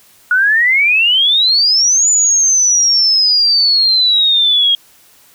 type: exponential two-way sweep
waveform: sine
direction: up then down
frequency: 1440 to 7040 to 3249 Hz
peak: -8 dBFS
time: 0.31-4.75 s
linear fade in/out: 2 ms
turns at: 2.09 s
effects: white hiss -47 dBFS RMS until 5.34 s